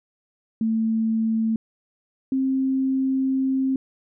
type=tone pair in turn; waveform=sine; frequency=223 / 265.2 Hz; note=A3 / C4; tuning=+23 / +23 cents; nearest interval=minor third; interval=300 cents; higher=second; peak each=-19 dBFS; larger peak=neither; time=0.61-1.56 / 2.32-3.76 s; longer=second; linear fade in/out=2 ms; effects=none